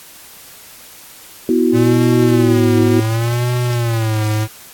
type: chord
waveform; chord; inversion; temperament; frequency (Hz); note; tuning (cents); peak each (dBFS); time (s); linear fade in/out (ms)
sine; B suspended fourth; none; equal with one note detuned; 246.9 / 328.1 / 370; B3 / E4 / F#4; 0 / -8 / 0; -15; 1.49-3; 2
type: tone with vibrato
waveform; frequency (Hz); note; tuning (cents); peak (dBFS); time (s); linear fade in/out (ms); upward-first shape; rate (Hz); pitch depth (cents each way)
square; 114.9; A#2; -25; -15; 1.72-4.48; 50; sine; 0.68; 120
effects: white hiss -39 dBFS RMS until 4.73 s + AAC 64 kbps